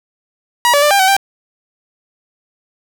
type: tone with pitch steps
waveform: sawtooth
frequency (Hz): 960 / 575 / 592 / 797 / 759 / 787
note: B5 / D5 / D5 / G5 / F#5 / G5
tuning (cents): -49 / -37 / +14 / +28 / +44 / +7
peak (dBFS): -5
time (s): 0.65-1.166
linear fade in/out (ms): 0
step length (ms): 86
effects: none